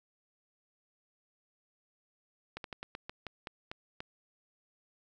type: slowing click train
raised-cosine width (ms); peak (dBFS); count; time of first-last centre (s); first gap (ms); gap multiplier
0.3; -24; 10; 2.57-4.004; 72; 1.19
effects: none